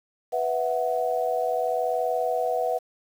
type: chord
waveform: sine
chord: B suspended fourth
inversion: none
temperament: equal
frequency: 493.9 / 659.3 / 740 Hz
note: B4 / E5 / F#5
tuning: 0 / 0 / 0 cents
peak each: -27 dBFS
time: 0.32-2.79 s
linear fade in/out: 20 ms
effects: 8-bit